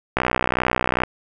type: click train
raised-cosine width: 0.5 ms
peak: -3 dBFS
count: 55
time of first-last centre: 0.17-1.035 s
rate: 62.4 Hz
effects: none